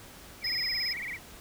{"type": "tone with vibrato", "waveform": "sine", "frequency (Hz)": 2105, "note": "C7", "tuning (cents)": 10, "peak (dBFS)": -34, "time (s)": [0.41, 1.19], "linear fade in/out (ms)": 50, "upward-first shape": "sine", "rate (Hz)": 18, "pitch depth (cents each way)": 190}
{"type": "tone", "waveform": "triangle", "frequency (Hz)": 5090, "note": "D#8", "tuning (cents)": 39, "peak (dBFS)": -28, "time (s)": [0.44, 0.93], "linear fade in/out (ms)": 5}
{"effects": ["pink hiss -49 dBFS RMS until 1.4 s"]}